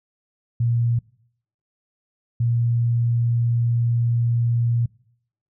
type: tone bursts at uneven times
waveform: sine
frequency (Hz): 118.1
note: A#2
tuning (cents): +23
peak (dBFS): -17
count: 2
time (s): 0.6-0.99 / 2.4-4.86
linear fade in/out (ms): 5
effects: noise-tail reverb RT60 0.7 s tail -24 dB re dry